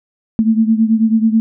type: beating tone pair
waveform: sine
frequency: 220.3 / 229.5 Hz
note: A3 / A#3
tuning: +2 / -27 cents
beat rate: 9.2 Hz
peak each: -11 / -15 dBFS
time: 0.39-1.4 s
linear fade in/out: 0 ms
effects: none